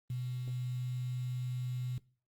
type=tone with quantisation; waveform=sine; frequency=125.1 Hz; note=B2; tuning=23 cents sharp; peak=-34 dBFS; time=0.1-1.98 s; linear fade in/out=2 ms; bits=9; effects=noise-tail reverb RT60 0.4 s tail -21 dB re dry + Opus 24 kbps